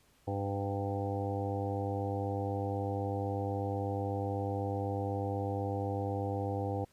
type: harmonic tone with a mistuned harmonic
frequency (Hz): 100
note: G2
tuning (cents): +35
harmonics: 1 / 2 / 3 / 4 / 5 / 6 / 7 / 8 / 9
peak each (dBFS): -35 / -44 / -40 / -44 / -38 / -50 / -45 / -40 / -52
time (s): 0.27-6.85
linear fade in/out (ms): 10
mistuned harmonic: 8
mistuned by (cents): -26
effects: pink hiss -67 dBFS RMS until 6.92 s + resampled to 32000 Hz